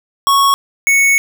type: tone pair in turn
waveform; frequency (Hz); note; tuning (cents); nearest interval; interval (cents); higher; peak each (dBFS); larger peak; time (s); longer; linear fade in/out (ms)
square; 1107 / 2214; C#6 / C#7; -3 / -3; octave; 1200; second; -9; neither; 0.27-0.54 / 0.87-1.18; second; 0
effects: none